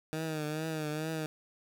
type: tone with vibrato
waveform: 15% pulse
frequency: 155.56 Hz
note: D#3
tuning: in tune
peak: -27 dBFS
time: 0.13-1.26 s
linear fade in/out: 0 ms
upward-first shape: triangle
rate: 2.3 Hz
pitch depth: 69 cents each way
effects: none